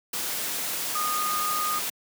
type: tone in noise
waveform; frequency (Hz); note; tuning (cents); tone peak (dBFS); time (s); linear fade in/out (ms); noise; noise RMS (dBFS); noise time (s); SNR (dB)
sine; 1230; D#6; -20; -26; 0.95-1.79; 5; white; -30; 0.13-1.9; +1
effects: high-pass 150 Hz 12 dB/octave